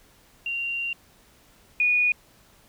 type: tone pair in turn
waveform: sine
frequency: 2767 / 2459 Hz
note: F7 / D#7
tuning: -17 / -21 cents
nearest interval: major second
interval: 204 cents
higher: first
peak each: -26 / -18 dBFS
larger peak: second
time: 0.46-0.93 / 1.8-2.12 s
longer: first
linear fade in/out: 2 ms
effects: pink hiss -57 dBFS RMS until 2.68 s